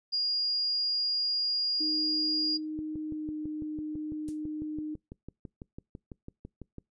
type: tone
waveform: sine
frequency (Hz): 4842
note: D#8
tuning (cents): -48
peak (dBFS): -26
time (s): 0.12-2.58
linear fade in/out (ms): 20
type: tone with pitch glide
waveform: sine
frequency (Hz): 309.3 to 305.9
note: D#4 to D#4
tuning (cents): -10 to -29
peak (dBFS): -33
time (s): 1.8-4.95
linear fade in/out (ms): 10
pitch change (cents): -19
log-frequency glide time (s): 2.97-3.36
type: click train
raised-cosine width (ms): 3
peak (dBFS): -29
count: 25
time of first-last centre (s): 2.79-6.783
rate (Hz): 6.01
type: noise with exponential decay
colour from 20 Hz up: violet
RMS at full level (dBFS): -42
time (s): 4.28-4.42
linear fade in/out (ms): 0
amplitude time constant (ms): 30
effects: noise-tail reverb RT60 0.2 s tail -26 dB re dry + resampled to 22050 Hz